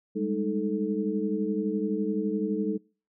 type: tone cluster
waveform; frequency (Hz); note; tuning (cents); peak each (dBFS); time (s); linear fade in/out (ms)
sine; 198.6 / 210.4 / 311.7 / 437.4; G3 / G#3 / D#4 / A4; +23 / +23 / +3 / -10; -31; 0.15-2.78; 20
effects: noise-tail reverb RT60 0.4 s tail -26 dB re dry